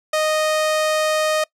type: tone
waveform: sawtooth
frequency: 620 Hz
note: D#5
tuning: 6 cents flat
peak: -13 dBFS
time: 0.13-1.44 s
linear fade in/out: 5 ms
effects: noise-tail reverb RT60 0.1 s tail -23 dB re dry + low-pass 11000 Hz 12 dB/octave